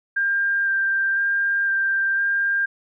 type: tone with vibrato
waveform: sine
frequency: 1590 Hz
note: G6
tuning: 24 cents sharp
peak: -18 dBFS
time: 0.16-2.66 s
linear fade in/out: 10 ms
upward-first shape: square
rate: 0.99 Hz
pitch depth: 10 cents each way
effects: none